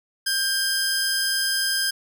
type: tone pair together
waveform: sawtooth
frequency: 1586 / 5035 Hz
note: G6 / D#8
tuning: +20 / +20 cents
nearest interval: octave + minor sixth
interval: 2000 cents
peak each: -21 dBFS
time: 0.26-1.91 s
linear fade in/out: 10 ms
effects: none